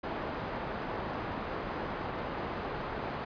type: low-pass noise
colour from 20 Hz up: white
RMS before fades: -37 dBFS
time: 0.03-3.25 s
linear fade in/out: 10 ms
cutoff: 1000 Hz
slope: 12 dB/octave
effects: resampled to 11025 Hz